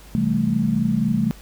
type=chord; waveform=sine; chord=A minor seventh; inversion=first; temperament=equal; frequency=130.81 / 164.81 / 196 / 220 Hz; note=C3 / E3 / G3 / A3; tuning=0 / 0 / 0 / 0 cents; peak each=-26 / -25 / -23 / -20 dBFS; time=0.15-1.31 s; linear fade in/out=0 ms; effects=added 50 Hz sine -42 dBFS peak until 1.41 s + pink hiss -47 dBFS RMS until 1.41 s